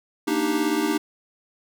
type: chord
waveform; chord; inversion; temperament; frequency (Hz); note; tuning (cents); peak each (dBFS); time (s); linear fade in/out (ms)
square; Eb major seventh; second; equal; 233.1 / 293.7 / 311.1 / 392; Bb3 / D4 / Eb4 / G4; 0 / 0 / 0 / 0; -31 / -27 / -25 / -28; 0.27-0.98; 10
effects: none